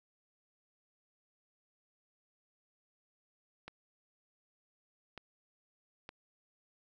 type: clicks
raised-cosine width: 0.3 ms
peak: -29 dBFS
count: 3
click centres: 3.68 / 5.177 / 6.091 s
effects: none